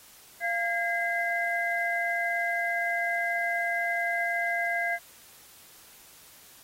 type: tone cluster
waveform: sine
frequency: 690 / 1625 / 2049 Hz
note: F5 / G#6 / C7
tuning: -21 / -38 / -37 cents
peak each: -30 dBFS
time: 0.4-4.99 s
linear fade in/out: 50 ms
effects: white hiss -53 dBFS RMS until 6.63 s + AAC 48 kbps